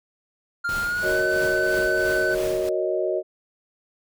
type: tone with pitch glide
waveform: triangle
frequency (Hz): 1400 to 1509.2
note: F6 to F#6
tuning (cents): +4 to +34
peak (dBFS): -21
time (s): 0.64-2.35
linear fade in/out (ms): 10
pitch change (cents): +130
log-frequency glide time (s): 0.81-1.2
type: noise with tremolo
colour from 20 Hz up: pink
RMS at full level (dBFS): -33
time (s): 0.69-2.69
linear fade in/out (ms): 0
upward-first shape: triangle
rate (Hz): 3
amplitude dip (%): 60
type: chord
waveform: sine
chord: D# minor seventh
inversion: first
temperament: equal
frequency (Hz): 370 / 466.2 / 554.4 / 622.3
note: F#4 / A#4 / C#5 / D#5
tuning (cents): 0 / 0 / 0 / 0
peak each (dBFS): -25 / -30 / -30 / -25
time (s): 1.02-3.23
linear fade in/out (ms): 50
effects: none